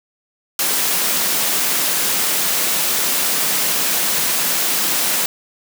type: high-pass noise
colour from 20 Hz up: white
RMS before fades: -18 dBFS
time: 0.59-5.26 s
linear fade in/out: 2 ms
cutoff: 140 Hz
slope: 96 dB/octave
effects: none